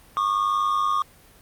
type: tone pair together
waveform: triangle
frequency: 1105.5 / 1206 Hz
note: C#6 / D6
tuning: -5 / +46 cents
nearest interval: major second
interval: 151 cents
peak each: -21 dBFS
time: 0.17-1.02 s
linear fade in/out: 0 ms
effects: pink hiss -52 dBFS RMS until 1.41 s + Opus 32 kbps